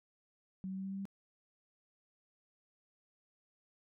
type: tone with pitch steps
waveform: sine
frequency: 189 / 190.42 / 191.86 / 193.31 / 194.76 / 196.23 Hz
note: F#3 / G3 / G3 / G3 / G3 / G3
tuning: +37 / -50 / -37 / -24 / -11 / +2 cents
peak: -38 dBFS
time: 0.64-1.054 s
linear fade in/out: 0 ms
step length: 69 ms
effects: none